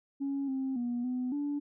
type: tone with pitch steps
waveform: sine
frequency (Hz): 277.2 / 265.6 / 241.3 / 251.4 / 288.9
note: C#4 / C4 / B3 / B3 / D4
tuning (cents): 0 / +26 / -40 / +31 / -28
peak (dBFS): -29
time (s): 0.2-1.6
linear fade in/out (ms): 20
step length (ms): 280
effects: tanh soft clip ceiling -27 dBFS